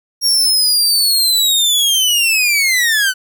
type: linear sweep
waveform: sawtooth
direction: down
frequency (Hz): 5600 to 1480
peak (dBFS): -8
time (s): 0.21-3.14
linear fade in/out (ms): 50
effects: none